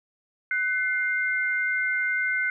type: tone pair together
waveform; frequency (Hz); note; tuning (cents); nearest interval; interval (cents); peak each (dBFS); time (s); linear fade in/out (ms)
sine; 1502 / 2100; F#6 / C7; +26 / +6; tritone; 580; -25 / -26; 0.51-2.5; 2
effects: none